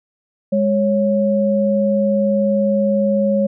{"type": "tone pair together", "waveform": "sine", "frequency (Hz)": [205.4, 552], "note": ["G#3", "C#5"], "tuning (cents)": [-19, -7], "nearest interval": "octave + perfect fourth", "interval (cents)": 1712, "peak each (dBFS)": -16, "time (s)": [0.52, 3.47], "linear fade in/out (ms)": 10, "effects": []}